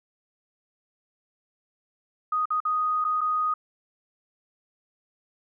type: tone with dropouts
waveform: sine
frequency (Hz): 1244.5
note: D#6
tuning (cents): 0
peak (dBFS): -22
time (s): 2.32-3.54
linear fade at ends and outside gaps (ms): 5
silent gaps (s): 2.456-2.504 / 2.603-2.651 / 3.043-3.048 / 3.209-3.213
effects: none